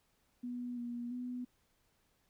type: tone with pitch steps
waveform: sine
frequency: 244.8 / 239.5 / 247.9 Hz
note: B3 / A#3 / B3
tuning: -15 / +47 / +7 cents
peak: -38 dBFS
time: 0.43-1.45 s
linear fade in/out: 10 ms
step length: 340 ms
effects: pink hiss -75 dBFS RMS until 2.29 s